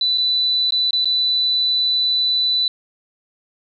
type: tone with dropouts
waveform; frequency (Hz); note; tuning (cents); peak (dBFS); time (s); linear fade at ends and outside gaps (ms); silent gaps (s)
sine; 3984; B7; +14; -15; 0.01-2.68; 2; 0.176-0.181 / 0.707-0.722 / 0.908-0.931 / 1.046-1.055
effects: none